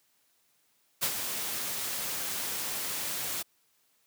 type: noise with ADSR envelope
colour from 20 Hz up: white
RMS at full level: -27 dBFS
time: 1.01-3.43 s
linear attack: 25 ms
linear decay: 68 ms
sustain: -7 dB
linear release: 15 ms
effects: white hiss -70 dBFS RMS until 4.06 s + high-pass 100 Hz 12 dB/octave